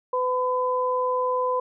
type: tone pair together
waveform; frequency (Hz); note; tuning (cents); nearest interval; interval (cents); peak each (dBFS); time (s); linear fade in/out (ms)
sine; 504 / 1008.8; B4 / B5; +35 / +36; octave; 1201; -24; 0.13-1.6; 5
effects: none